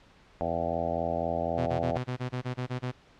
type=harmonic tone; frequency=84 Hz; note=E2; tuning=33 cents sharp; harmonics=1 / 2 / 3 / 4 / 5 / 6 / 7 / 8 / 9 / 10; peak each=-39 / -38 / -38 / -41 / -42 / -37 / -33 / -33 / -35 / -43 dBFS; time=0.41-1.97 s; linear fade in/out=0 ms
type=tone bursts; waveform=sawtooth; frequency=125.7 Hz; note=B2; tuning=31 cents sharp; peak=-26 dBFS; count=11; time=1.57-2.92 s; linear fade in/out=20 ms; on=100 ms; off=25 ms
effects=pink hiss -58 dBFS RMS until 3.19 s + low-pass 4000 Hz 12 dB/octave